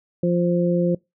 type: harmonic tone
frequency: 174.61 Hz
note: F3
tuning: in tune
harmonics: 1 / 2 / 3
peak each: -19 / -23 / -23 dBFS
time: 0.23-0.95 s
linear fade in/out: 5 ms
effects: noise-tail reverb RT60 0.2 s tail -24 dB re dry